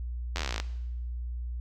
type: slowing click train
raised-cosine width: 0.2 ms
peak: -14 dBFS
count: 17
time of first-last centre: 0.36-0.6 s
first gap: 11 ms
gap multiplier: 1.04
effects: noise-tail reverb RT60 0.9 s tail -17 dB re dry + added 60 Hz sine -32 dBFS peak until 1.6 s